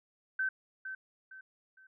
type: tone with echo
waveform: sine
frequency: 1539 Hz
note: G6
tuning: 32 cents flat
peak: -29 dBFS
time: 0.39-0.49 s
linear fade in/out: 5 ms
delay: 460 ms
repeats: 3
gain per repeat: -9 dB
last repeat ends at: 1.87 s
effects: none